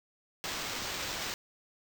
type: noise with sample-and-hold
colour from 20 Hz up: white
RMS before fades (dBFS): -37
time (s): 0.44-1.34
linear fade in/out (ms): 0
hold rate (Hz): 11025
effects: none